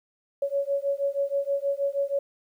sine beating tone pair, 556 / 562.3 Hz, C#5 / C#5, +5 / +25 cents, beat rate 6.3 Hz, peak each -27 dBFS, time 0.42-2.19 s, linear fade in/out 5 ms, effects 10-bit

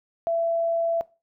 sine tone, 669 Hz, E5, 25 cents sharp, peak -21 dBFS, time 0.27-1.01 s, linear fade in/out 0 ms, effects noise-tail reverb RT60 0.3 s tail -20 dB re dry

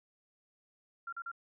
sine tone bursts, 1379 Hz, F6, 22 cents flat, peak -38 dBFS, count 3, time 1.07-1.316 s, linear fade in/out 5 ms, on 56 ms, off 39 ms, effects none

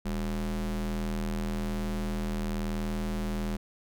square ring-modulated tone, 80.8 Hz, E2, 34 cents flat, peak -27 dBFS, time 0.05-3.57 s, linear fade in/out 10 ms, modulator 121 Hz, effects none

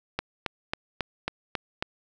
click train, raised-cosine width 0.3 ms, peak -11 dBFS, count 7, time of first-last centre 0.19-1.825 s, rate 3.67 Hz, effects none

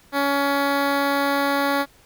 10% pulse tone with notch filter, 280.7 Hz, C#4, 22 cents sharp, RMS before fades -21 dBFS, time 0.12-1.86 s, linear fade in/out 50 ms, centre 7700 Hz, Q 0.75, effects pink hiss -54 dBFS RMS until 2.05 s

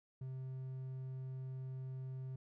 triangle tone, 130.81 Hz, C3, in tune, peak -40 dBFS, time 0.21-2.36 s, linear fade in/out 5 ms, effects none

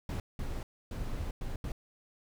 brown noise bursts at uneven times, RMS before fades -36 dBFS, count 5, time 0.09-0.2 / 0.39-0.63 / 0.91-1.31 / 1.41-1.56 / 1.64-1.72 s, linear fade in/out 2 ms, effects none

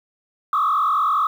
sine tone with frequency modulation, 1200 Hz, D6, 37 cents sharp, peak -15 dBFS, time 0.53-1.27 s, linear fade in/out 2 ms, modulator 45.1 Hz, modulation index 2.1, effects tanh soft clip ceiling -12 dBFS + 8-bit

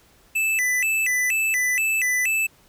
square tone with vibrato, 2290 Hz, D7, 44 cents flat, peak -20 dBFS, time 0.35-2.47 s, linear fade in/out 10 ms, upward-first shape square, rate 2.1 Hz, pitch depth 240 cents each way, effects pink hiss -56 dBFS RMS until 2.68 s

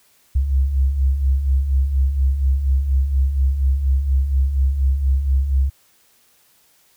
sine beating tone pair, 64 / 68.2 Hz, C2 / C#2, -38 / -28 cents, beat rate 4.2 Hz, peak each -23 / -15 dBFS, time 0.35-5.7 s, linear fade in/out 10 ms, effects white hiss -57 dBFS RMS until 6.96 s

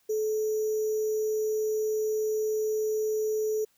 sine tone with sample-and-hold, 431.7 Hz, A4, 33 cents flat, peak -25 dBFS, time 0.09-3.65 s, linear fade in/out 10 ms, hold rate 6300 Hz, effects white hiss -68 dBFS RMS until 3.77 s

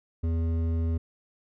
sine tone with hard clipping, 82.41 Hz, E2, in tune, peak -26 dBFS, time 0.23-0.98 s, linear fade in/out 10 ms, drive 10 dB, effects none

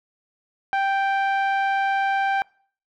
sawtooth tone with low-pass filter, 784 Hz, G5, in tune, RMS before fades -22 dBFS, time 0.73-2.42 s, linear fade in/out 0 ms, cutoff 1800 Hz, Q 1.1, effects noise-tail reverb RT60 0.5 s tail -25 dB re dry

